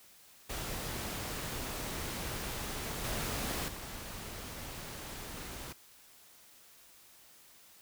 pink noise with level steps, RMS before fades -39 / -36 / -44 dBFS, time 0.49-5.73 s, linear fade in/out 10 ms, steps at 3.04 / 3.68 s, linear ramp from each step 2 ms, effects white hiss -59 dBFS RMS until 7.81 s

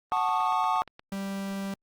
triangle chord, D# half-diminished seventh, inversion first, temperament equal with one note detuned, 740 / 880 / 1108.7 / 1226 Hz, F#5 / A5 / C#6 / D#6, 0 / 0 / 0 / -26 cents, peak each -27 / -26 / -27 / -29 dBFS, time 0.12-0.82 s, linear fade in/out 0 ms
click train, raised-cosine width 0.3 ms, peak -29 dBFS, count 8, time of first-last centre 0.17-0.994 s, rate 8.49 Hz
45% pulse tone, 196 Hz, G3, in tune, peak -31 dBFS, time 1.12-1.74 s, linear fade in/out 2 ms
effects Opus 32 kbps

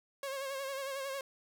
sawtooth tone with vibrato, 544 Hz, C#5, 33 cents flat, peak -33 dBFS, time 0.23-1.21 s, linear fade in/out 2 ms, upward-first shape sine, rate 11 Hz, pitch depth 49 cents each way, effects none

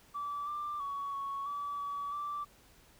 sine tone with pitch steps, 1157 / 1184 / 1122 / 1110 / 1149 / 1141 / 1168 Hz, D6 / D6 / C#6 / C#6 / D6 / C#6 / D6, -26 / +14 / +21 / +2 / -38 / +50 / -10 cents, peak -34 dBFS, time 0.14-2.45 s, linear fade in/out 20 ms, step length 330 ms, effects tanh soft clip ceiling -31 dBFS + pink hiss -62 dBFS RMS until 2.99 s

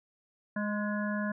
harmonic tone with a mistuned harmonic, 207.7 Hz, G#3, in tune, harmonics 1 / 3 / 5 / 7 / 8, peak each -31 / -38 / -41 / -41 / -39 dBFS, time 0.56-1.32 s, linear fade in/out 5 ms, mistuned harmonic 8, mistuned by +27 cents, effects none

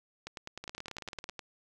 two click trains, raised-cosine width 0.2 ms, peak -24 / -23 dBFS, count 13 / 12, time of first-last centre 0.64-1.296 / 0.27-1.392 s, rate 18.3 / 9.8 Hz, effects none

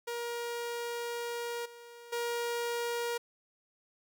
sawtooth tone with level steps, 473.5 Hz, A#4, 27 cents sharp, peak -31 / -45 / -28 dBFS, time 0.07-3.18 s, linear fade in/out 10 ms, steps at 1.65 / 2.12 s, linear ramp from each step 10 ms, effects none

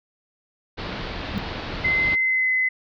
pink low-pass noise, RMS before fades -31 dBFS, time 0.77-2.16 s, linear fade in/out 20 ms, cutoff 4600 Hz, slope 48 dB/octave
sine tone with exponential growth, 201 Hz, G3, 44 cents sharp, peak -18 dBFS, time 1.27-1.38 s, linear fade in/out 0 ms, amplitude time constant 22 ms
sine tone with pitch glide, 2060 to 2034 Hz, C7 to C7, -28 to -50 cents, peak -18 dBFS, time 1.84-2.69 s, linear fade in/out 10 ms, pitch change -22 cents, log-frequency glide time 2.2-2.5 s
effects none

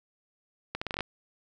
accelerating click train, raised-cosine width 0.3 ms, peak -16 dBFS, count 8, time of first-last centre 0.75-1.007 s, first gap 65 ms, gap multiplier 0.8, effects none

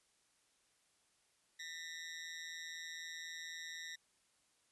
20% pulse ring-modulated tone, 1887 Hz, A#6, 21 cents sharp, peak -37 dBFS, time 1.59-3.96 s, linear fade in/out 10 ms, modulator 82 Hz, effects white hiss -75 dBFS RMS until 4.71 s + resampled to 24000 Hz

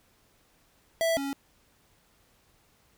square tone pair in turn, 659.3 / 277.2 Hz, E5 / C#4, 0 / 0 cents, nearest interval octave + minor third, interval 1500 cents, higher first, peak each -24 / -31 dBFS, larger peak first, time 1.01-1.17 / 1.17-1.33 s, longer neither, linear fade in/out 0 ms, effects pink hiss -65 dBFS RMS until 2.97 s

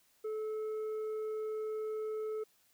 triangle tone with tanh clipping, 433.2 Hz, A4, 27 cents flat, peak -36 dBFS, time 0.24-2.44 s, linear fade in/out 10 ms, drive 9 dB, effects white hiss -70 dBFS RMS until 2.73 s

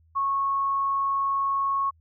sine tone, 1100 Hz, C#6, 14 cents flat, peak -22 dBFS, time 0.15-1.91 s, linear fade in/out 20 ms, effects added 81 Hz sine -57 dBFS peak until 2 s

